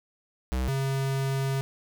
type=tone pair in turn; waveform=square; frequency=63.9 / 135.4 Hz; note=C2 / C#3; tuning=-40 / -40 cents; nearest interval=octave + minor second; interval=1300 cents; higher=second; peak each=-26 dBFS; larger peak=neither; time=0.52-0.68 / 0.68-1.61 s; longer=second; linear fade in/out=0 ms; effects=none